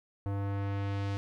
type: tone with low-pass filter sweep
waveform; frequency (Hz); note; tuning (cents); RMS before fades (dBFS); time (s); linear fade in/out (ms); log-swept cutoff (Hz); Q
square; 99.6; G2; +28; -33; 0.26-1.17; 0; 1000 to 5100; 0.79
effects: 11-bit